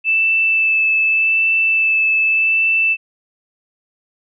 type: tone with vibrato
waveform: sine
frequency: 2637 Hz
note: E7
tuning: in tune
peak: -12 dBFS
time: 0.04-2.97 s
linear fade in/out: 50 ms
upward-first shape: sine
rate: 0.84 Hz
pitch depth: 12 cents each way
effects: none